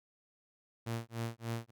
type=tone with tremolo; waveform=sawtooth; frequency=115.6 Hz; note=A#2; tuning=14 cents flat; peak=-30 dBFS; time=0.86-1.71 s; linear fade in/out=10 ms; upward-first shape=sine; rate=3.4 Hz; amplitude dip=100%; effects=none